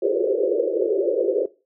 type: band-pass noise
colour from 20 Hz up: pink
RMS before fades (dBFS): -21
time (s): 0.02-1.46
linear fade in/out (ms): 5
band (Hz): 350 to 560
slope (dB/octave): 96
effects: noise-tail reverb RT60 0.3 s tail -19 dB re dry